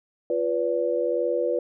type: chord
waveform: sine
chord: B diminished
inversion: second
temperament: equal with one note detuned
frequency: 349.2 / 493.9 / 575.6 Hz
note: F4 / B4 / D5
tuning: 0 / 0 / -35 cents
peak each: -28 / -24 / -27 dBFS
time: 0.3-1.59 s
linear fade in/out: 2 ms
effects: none